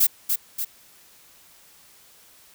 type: noise with echo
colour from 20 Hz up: violet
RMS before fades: -17 dBFS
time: 0-0.07 s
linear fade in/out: 10 ms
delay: 290 ms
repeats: 2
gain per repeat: -5 dB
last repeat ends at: 0.65 s
effects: white hiss -53 dBFS RMS until 2.54 s